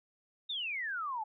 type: exponential sweep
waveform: sine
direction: down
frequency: 3763 to 830.6 Hz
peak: -34 dBFS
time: 0.49-1.24 s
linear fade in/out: 10 ms
effects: none